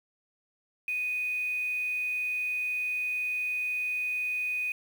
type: tone with quantisation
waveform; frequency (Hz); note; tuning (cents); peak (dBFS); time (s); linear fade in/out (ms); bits
sine; 2489; D#7; 0; -28; 0.88-4.72; 2; 8
effects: none